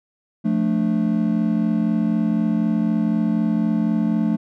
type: chord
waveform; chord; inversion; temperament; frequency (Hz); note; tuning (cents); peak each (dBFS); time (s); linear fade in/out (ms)
triangle; D minor; first; just; 176.2 / 220.2 / 293.7; F3 / A3 / D4; +16 / +2 / 0; -21 / -17 / -23; 0.44-4.37; 20
effects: none